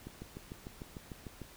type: click train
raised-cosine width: 3 ms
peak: -30 dBFS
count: 10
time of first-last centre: 0.07-1.417 s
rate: 6.68 Hz
effects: pink hiss -55 dBFS RMS until 1.56 s